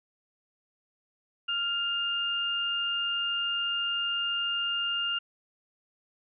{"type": "tone pair together", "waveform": "sine", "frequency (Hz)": [1396.9, 2812], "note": ["F6", "F7"], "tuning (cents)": [0, 11], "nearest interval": "octave", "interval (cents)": 1211, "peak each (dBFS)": [-33, -28], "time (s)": [1.48, 5.19], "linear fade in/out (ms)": 10, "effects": []}